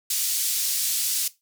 white band-pass noise, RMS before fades -25 dBFS, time 0.1-1.28 s, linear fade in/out 5 ms, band 4300 to 13000 Hz, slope 12 dB/octave, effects noise-tail reverb RT60 0.2 s tail -17 dB re dry

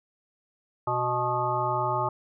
harmonic tone with a mistuned harmonic, 123.7 Hz, B2, 3 cents sharp, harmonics 1 / 3 / 5 / 7 / 9 / 10, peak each -33 / -34 / -32 / -28 / -32 / -31 dBFS, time 0.87-2.09 s, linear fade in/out 5 ms, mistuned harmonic 9, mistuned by -39 cents, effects none

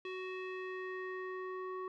square tone with low-pass filter sweep, 372.1 Hz, F#4, 10 cents sharp, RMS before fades -42 dBFS, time 0.05-1.88 s, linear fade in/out 2 ms, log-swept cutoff 2900 to 1300 Hz, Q 3.1, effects none

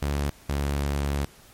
sawtooth tone pair in turn, 71.6 / 70.9 Hz, D2 / C#2, -43 / +40 cents, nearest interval unison, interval 17 cents, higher first, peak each -20 dBFS, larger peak neither, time 0.02-0.3 / 0.49-1.25 s, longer second, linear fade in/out 5 ms, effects pink hiss -52 dBFS RMS until 1.53 s + MP3 64 kbps

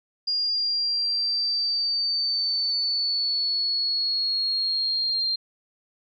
sine exponential sweep, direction down, 4835 to 4177 Hz, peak -22 dBFS, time 0.27-5.36 s, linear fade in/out 10 ms, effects none

